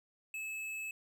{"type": "tone with hard clipping", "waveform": "sine", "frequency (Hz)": 2600, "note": "E7", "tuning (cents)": -24, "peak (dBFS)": -40, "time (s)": [0.34, 0.91], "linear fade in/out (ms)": 2, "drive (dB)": 10, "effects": []}